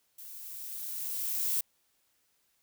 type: noise with level ramp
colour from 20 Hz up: violet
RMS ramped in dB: -47 to -29 dBFS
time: 0.18-1.61 s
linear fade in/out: 5 ms
effects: white hiss -73 dBFS RMS until 2.62 s